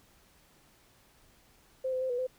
sine tone with pitch steps, 521 / 513 / 520 / 488.3 / 512 Hz, C5 / C5 / C5 / B4 / C5, -7 / -34 / -11 / -20 / -38 cents, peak -29 dBFS, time 1.84-2.27 s, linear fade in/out 10 ms, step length 86 ms, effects pink hiss -63 dBFS RMS until 2.38 s

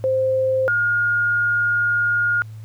sine tone pair in turn, 523.3 / 1425.6 Hz, C5 / F6, 0 / +35 cents, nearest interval octave + perfect fourth, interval 1735 cents, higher second, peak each -16 dBFS, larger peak neither, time 0.04-0.68 / 0.68-2.42 s, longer second, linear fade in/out 0 ms, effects added 109 Hz sine -33 dBFS peak until 2.64 s + pink hiss -55 dBFS RMS until 2.64 s

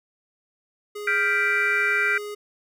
square tone, 415.3 Hz, G#4, in tune, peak -32 dBFS, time 0.95-2.35 s, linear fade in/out 10 ms
sine chord, G dominant seventh, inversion third, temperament equal, 1396.9 / 1568 / 1975.5 / 2349 Hz, F6 / G6 / B6 / D7, 0 / 0 / 0 / 0 cents, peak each -25 dBFS, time 1.07-2.18 s, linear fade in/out 5 ms
effects none

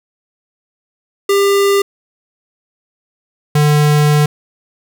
square tone pair in turn, 398.8 / 148.86 Hz, G4 / D3, +30 / +24 cents, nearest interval octave + perfect fourth, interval 1706 cents, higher first, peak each -10 / -9 dBFS, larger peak second, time 1.29-1.82 / 3.55-4.26 s, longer second, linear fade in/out 5 ms, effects none

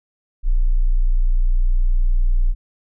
sine tone, 29.85 Hz, A#0, 42 cents sharp, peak -12 dBFS, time 0.43-2.55 s, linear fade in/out 50 ms, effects none

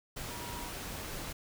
sine tone in noise, 959 Hz, A#5, 49 cents sharp, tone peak -46 dBFS, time 0.3-0.69 s, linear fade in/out 10 ms, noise pink, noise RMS -41 dBFS, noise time 0.16-1.33 s, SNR -8 dB, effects none

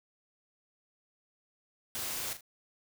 white noise with echo, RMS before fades -37 dBFS, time 1.95-2.33 s, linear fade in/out 0 ms, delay 39 ms, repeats 2, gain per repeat -9 dB, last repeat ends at 2.408 s, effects none

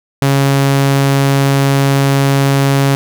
sawtooth tone, 138 Hz, C#3, 7 cents flat, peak -5 dBFS, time 0.22-2.95 s, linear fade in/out 0 ms, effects none

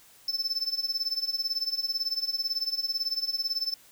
triangle tone with tremolo, 5274 Hz, E8, in tune, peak -23 dBFS, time 0.28-3.74 s, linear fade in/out 2 ms, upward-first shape sine, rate 18 Hz, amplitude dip 85%, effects white hiss -56 dBFS RMS until 3.91 s

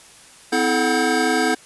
square tone cluster, 255.5 / 324.9 / 433.5 / 736 / 1591 Hz, C4 / E4 / A4 / F#5 / G6, -41 / -25 / -26 / -9 / +25 cents, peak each -24 dBFS, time 0.52-1.55 s, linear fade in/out 10 ms, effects white hiss -46 dBFS RMS until 1.65 s + resampled to 24000 Hz

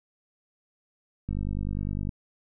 click train, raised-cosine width 5 ms, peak -19 dBFS, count 41, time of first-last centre 1.29-2.092 s, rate 49.9 Hz, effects none

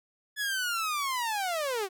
sawtooth linear sweep, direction down, 1720 to 360 Hz, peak -25 dBFS, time 0.36-1.89 s, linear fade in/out 50 ms, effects none

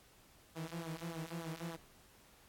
sawtooth tone with flanger, 164.8 Hz, E3, in tune, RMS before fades -44 dBFS, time 0.55-1.77 s, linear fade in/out 20 ms, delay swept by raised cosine 0.38 to 6.18 ms, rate 3.4 Hz, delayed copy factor -0.8, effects pink hiss -64 dBFS RMS until 2.48 s + AAC 64 kbps

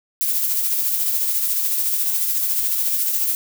violet noise with tremolo, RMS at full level -19 dBFS, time 0.21-3.35 s, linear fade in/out 0 ms, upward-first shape sine, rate 14 Hz, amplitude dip 35%, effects none

